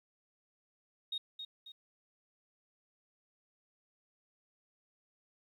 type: tone with echo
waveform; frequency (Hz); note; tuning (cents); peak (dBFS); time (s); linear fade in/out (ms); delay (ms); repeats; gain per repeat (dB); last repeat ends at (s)
sine; 3729; A#7; 0; -34; 1.12-1.18; 5; 270; 2; -7; 1.72
effects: tanh soft clip ceiling -30 dBFS + 12-bit